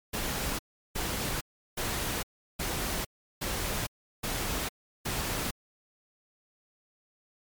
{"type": "noise bursts", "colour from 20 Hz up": "pink", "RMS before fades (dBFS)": -32, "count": 7, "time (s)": [0.13, 5.51], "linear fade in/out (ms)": 10, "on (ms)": 460, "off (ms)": 360, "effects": ["MP3 96 kbps"]}